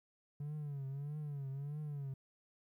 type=tone with vibrato; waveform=triangle; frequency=143 Hz; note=D3; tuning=46 cents flat; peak=-37 dBFS; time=0.4-2.14 s; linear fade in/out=5 ms; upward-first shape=triangle; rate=1.6 Hz; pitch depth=120 cents each way; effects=tanh soft clip ceiling -33 dBFS + 13-bit